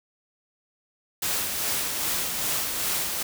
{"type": "noise with tremolo", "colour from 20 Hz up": "white", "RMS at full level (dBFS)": -26, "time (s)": [1.22, 3.23], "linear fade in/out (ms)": 5, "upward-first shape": "sine", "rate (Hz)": 2.5, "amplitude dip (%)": 35, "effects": []}